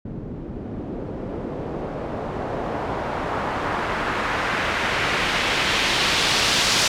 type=noise with low-pass filter sweep; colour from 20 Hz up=white; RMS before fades=-24 dBFS; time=0.05-6.88 s; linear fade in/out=5 ms; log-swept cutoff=230 to 5200 Hz; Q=1.1; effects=none

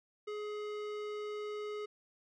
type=tone with tanh clipping; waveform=sine; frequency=420.1 Hz; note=G#4; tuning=20 cents sharp; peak=-40 dBFS; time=0.27-1.86 s; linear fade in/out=10 ms; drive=18 dB; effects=none

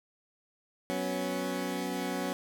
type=chord; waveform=20% pulse; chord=F# suspended fourth; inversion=none; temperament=equal; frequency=185 / 246.9 / 277.2 Hz; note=F#3 / B3 / C#4; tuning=0 / 0 / 0 cents; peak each=-31 / -32 / -30 dBFS; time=0.9-2.33 s; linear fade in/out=0 ms; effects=none

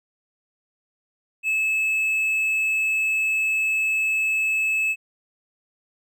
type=tone; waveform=triangle; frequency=2600 Hz; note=E7; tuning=24 cents flat; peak=-18 dBFS; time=1.43-4.96 s; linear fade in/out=50 ms; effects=none

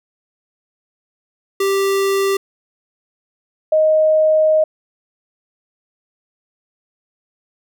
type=tone pair in turn; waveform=square / sine; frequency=392 / 624.2 Hz; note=G4 / D#5; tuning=0 / +5 cents; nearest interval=minor sixth; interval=805 cents; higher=second; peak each=-15 / -10 dBFS; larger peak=second; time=1.6-2.37 / 3.72-4.64 s; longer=second; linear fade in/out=5 ms; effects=none

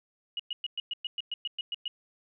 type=tone bursts; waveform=sine; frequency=2898 Hz; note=F#7; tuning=37 cents flat; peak=-30 dBFS; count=12; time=0.37-1.88 s; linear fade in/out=2 ms; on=25 ms; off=110 ms; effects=none

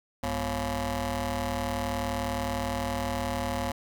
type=ring-modulated tone; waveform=15% pulse; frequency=150.9 Hz; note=D3; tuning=47 cents sharp; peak=-19 dBFS; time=0.23-3.72 s; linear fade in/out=5 ms; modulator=397 Hz; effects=none

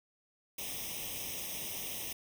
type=noise with comb filter; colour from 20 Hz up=white; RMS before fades=-40 dBFS; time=0.58-2.13 s; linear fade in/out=5 ms; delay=0.34 ms; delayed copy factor=+0.95; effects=none

